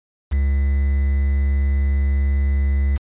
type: tone with quantisation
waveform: triangle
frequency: 69.3 Hz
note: C#2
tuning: in tune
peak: -13 dBFS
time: 0.31-2.98 s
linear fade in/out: 20 ms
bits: 6
effects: resampled to 8000 Hz